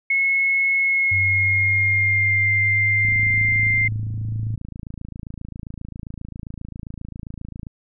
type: tone with pitch glide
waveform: sine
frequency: 2182 to 2097 Hz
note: C#7 to C7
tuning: -28 to +3 cents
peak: -16 dBFS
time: 0.1-3.88 s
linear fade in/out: 5 ms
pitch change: -69 cents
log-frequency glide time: 0.77-2.47 s
type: linear sweep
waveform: sine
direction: up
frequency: 94.9 to 110 Hz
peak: -23 dBFS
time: 1.11-4.56 s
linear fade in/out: 10 ms
type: click train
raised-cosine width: 5 ms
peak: -21 dBFS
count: 128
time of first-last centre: 3.05-7.668 s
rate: 27.5 Hz
effects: none